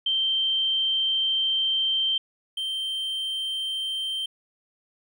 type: tone pair in turn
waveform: sine / triangle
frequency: 3133 / 3133 Hz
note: G7 / G7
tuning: -2 / -2 cents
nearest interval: unison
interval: 0 cents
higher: neither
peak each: -21 / -25 dBFS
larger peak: first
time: 0.06-2.18 / 2.57-4.26 s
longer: first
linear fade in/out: 5 ms
effects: none